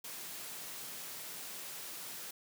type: high-pass noise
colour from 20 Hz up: white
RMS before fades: -45 dBFS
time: 0.04-2.31 s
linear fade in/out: 5 ms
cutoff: 110 Hz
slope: 48 dB/octave
effects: none